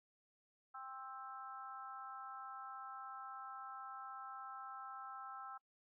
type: harmonic tone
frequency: 263.7 Hz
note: C4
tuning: 14 cents sharp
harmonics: 3 / 4 / 5 / 6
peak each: -53 / -55 / -49 / -63 dBFS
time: 0.74-5.58 s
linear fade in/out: 10 ms
effects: noise-tail reverb RT60 0.1 s tail -24 dB re dry